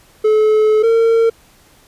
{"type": "tone pair in turn", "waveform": "triangle", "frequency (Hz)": [430.9, 456.1], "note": ["A4", "A#4"], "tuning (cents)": [-36, -38], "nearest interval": "minor second", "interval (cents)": 98, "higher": "second", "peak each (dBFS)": -7, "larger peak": "neither", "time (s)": [[0.24, 0.83], [0.83, 1.3]], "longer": "first", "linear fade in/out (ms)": 10, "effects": ["pink hiss -49 dBFS RMS until 1.87 s", "resampled to 32000 Hz"]}